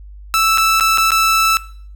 sawtooth tone with dropouts, 1318.5 Hz, E6, in tune, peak -8 dBFS, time 0.34-1.57 s, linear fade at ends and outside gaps 0 ms, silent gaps 0.575-0.581 / 0.799-0.808 / 0.975-0.982 / 1.106-1.118 s, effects noise-tail reverb RT60 0.5 s tail -18 dB re dry + added 50 Hz sine -33 dBFS peak until 1.95 s

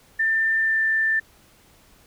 sine tone with pitch glide, 1789 to 1777.7 Hz, A6 to A6, +28 to +17 cents, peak -18 dBFS, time 0.19-1.2 s, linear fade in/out 10 ms, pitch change -11 cents, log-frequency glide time 0.58-0.82 s, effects pink hiss -55 dBFS RMS until 2.06 s

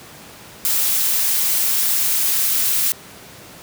blue noise with high-pass filter sweep, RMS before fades -18 dBFS, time 0.65-2.92 s, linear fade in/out 0 ms, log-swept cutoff 410 to 1200 Hz, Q 0.78, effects pink hiss -40 dBFS RMS until 3.62 s + high-pass 100 Hz 12 dB/octave

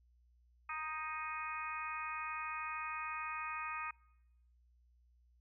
harmonic tone with a mistuned harmonic, 311.1 Hz, D#4, in tune, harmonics 3 / 4 / 5 / 6 / 7 / 8, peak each -47 / -42 / -51 / -50 / -50 / -45 dBFS, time 0.69-3.91 s, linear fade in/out 5 ms, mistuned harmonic 5, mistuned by +25 cents, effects noise-tail reverb RT60 1.0 s tail -26 dB re dry + added 60 Hz sine -66 dBFS peak until 5.4 s

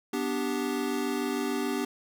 square chord, G major, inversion first, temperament equal, 246.9 / 293.7 / 392 Hz, B3 / D4 / G4, 0 / 0 / 0 cents, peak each -33 dBFS, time 0.13-1.85 s, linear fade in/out 5 ms, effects none

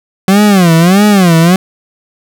40% pulse tone with vibrato, 185 Hz, F#3, in tune, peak -3 dBFS, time 0.28-1.56 s, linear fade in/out 2 ms, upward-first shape sine, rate 1.6 Hz, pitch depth 220 cents each way, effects none

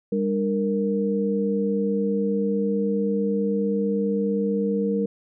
sine tone cluster, 200 / 300.2 / 464.6 Hz, G3 / D4 / A#4, +35 / +38 / -6 cents, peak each -23 / -31 / -24 dBFS, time 0.12-5.06 s, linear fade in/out 5 ms, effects none

